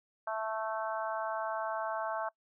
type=harmonic tone; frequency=220 Hz; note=A3; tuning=in tune; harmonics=3 / 4 / 5 / 6 / 7; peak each=-36 / -38 / -40 / -42 / -43 dBFS; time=0.27-2.29 s; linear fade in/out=5 ms; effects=noise-tail reverb RT60 0.1 s tail -24 dB re dry